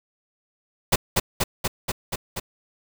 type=noise with echo; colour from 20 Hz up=pink; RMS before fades=-17 dBFS; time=0.92-0.96 s; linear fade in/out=10 ms; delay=240 ms; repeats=6; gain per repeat=-2 dB; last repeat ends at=2.4 s; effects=none